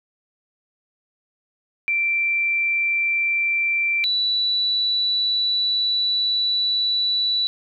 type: tone pair in turn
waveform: sine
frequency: 2349 / 3951 Hz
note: D7 / B7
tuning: 0 / 0 cents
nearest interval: major sixth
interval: 900 cents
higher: second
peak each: -18 dBFS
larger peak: neither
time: 1.88-4.04 / 4.04-7.47 s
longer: second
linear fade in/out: 0 ms
effects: none